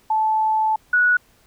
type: tone pair in turn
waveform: sine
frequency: 872 / 1466.5 Hz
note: A5 / F#6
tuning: -16 / -16 cents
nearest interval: major sixth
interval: 900 cents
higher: second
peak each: -16 / -13 dBFS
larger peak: second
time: 0.1-0.76 / 0.93-1.17 s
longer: first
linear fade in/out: 5 ms
effects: pink hiss -57 dBFS RMS until 1.46 s